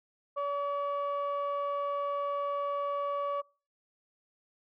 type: tone pair together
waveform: sine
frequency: 570 / 1140 Hz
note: C#5 / C#6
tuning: +48 / +48 cents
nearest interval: octave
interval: 1200 cents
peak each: -31 / -31 dBFS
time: 0.36-3.42 s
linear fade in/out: 20 ms
effects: noise-tail reverb RT60 0.4 s tail -26 dB re dry + tanh soft clip ceiling -26 dBFS